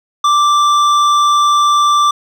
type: tone with hard clipping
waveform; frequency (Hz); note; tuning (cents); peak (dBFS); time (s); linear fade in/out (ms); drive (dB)
sine; 1174.7; D6; 0; -10; 0.24-2.11; 5; 10
effects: none